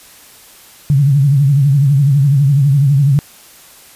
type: tone with vibrato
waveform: sine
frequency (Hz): 140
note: C#3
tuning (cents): +18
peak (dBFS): -7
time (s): 0.9-3.19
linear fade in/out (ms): 0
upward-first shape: triangle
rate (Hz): 12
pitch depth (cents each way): 130
effects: white hiss -41 dBFS RMS until 3.95 s + resampled to 32000 Hz